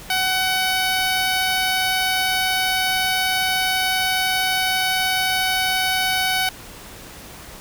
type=tone; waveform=10% pulse; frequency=751 Hz; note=F#5; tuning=26 cents sharp; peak=-10 dBFS; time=0.1-6.49 s; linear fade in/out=2 ms; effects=pink hiss -39 dBFS RMS until 7.6 s